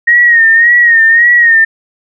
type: tone with vibrato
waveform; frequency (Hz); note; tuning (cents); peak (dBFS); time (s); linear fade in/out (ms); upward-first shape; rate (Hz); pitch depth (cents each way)
sine; 1864.7; A#6; 0; -3; 0.07-1.65; 10; sine; 1.8; 63
effects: none